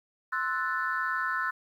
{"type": "chord", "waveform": "sine", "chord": "F# half-diminished seventh", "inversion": "second", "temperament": "equal", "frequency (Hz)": [1046.5, 1318.5, 1480, 1760], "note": ["C6", "E6", "F#6", "A6"], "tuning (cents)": [0, 0, 0, 0], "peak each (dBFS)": [-34, -32, -31, -33], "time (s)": [0.32, 1.51], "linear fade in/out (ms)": 10, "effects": ["tanh soft clip ceiling -18 dBFS", "10-bit"]}